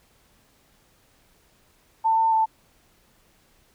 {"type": "tone with pitch steps", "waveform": "sine", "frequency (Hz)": [893, 898, 885], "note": ["A5", "A5", "A5"], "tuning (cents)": [25, 35, 10], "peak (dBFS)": -17, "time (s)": [2.04, 2.46], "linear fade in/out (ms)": 20, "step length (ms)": 140, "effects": ["pink hiss -61 dBFS RMS until 3.74 s"]}